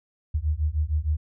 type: beating tone pair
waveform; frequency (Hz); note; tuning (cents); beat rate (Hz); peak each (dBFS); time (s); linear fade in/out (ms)
sine; 73.3 / 79.8; D2 / D#2; -3 / +44; 6.5; -25; 0.34-1.17; 10
effects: none